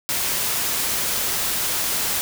white noise, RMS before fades -23 dBFS, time 0.09-2.21 s, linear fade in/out 0 ms, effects none

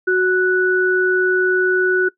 sine tone pair together, 369.7 / 1478.8 Hz, F#4 / F#6, -1 / -1 cents, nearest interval 2 octaves, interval 2400 cents, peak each -15 / -16 dBFS, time 0.07-2.09 s, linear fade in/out 10 ms, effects noise-tail reverb RT60 0.1 s tail -19 dB re dry

